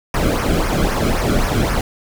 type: noise with flanger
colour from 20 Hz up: brown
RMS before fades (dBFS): -17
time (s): 0.14-1.81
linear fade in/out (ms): 2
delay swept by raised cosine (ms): 0.25 to 1.13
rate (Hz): 3.8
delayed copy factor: -0.7
effects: none